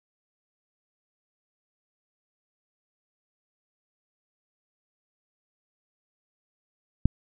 click, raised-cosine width 5 ms, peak -6 dBFS, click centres 7.056 s, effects none

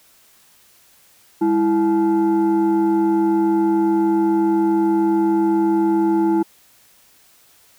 sine tone with frequency modulation, 329.6 Hz, E4, in tune, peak -13 dBFS, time 1.41-6.43 s, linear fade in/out 10 ms, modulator 532 Hz, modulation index 0.63, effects tanh soft clip ceiling -9 dBFS + white hiss -53 dBFS RMS until 7.78 s

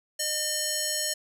square tone with band-pass filter, 607 Hz, D#5, 43 cents flat, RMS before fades -29 dBFS, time 0.19-1.14 s, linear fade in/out 10 ms, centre 7600 Hz, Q 1.3, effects none

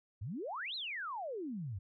sine exponential two-way sweep, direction up then down, 87.31 to 4245 to 87.31 Hz, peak -38 dBFS, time 0.21-1.79 s, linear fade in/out 10 ms, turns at 0.75 s, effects none

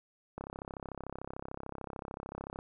click train, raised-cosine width 1 ms, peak -26 dBFS, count 75, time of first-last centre 0.38-2.589 s, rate 33.5 Hz, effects none

